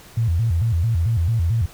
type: tone with vibrato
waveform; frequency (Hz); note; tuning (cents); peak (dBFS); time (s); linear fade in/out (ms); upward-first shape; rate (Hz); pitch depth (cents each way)
sine; 98; G2; 0; -16; 0.17-1.66; 5; square; 4.5; 270
effects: pink hiss -45 dBFS RMS until 1.73 s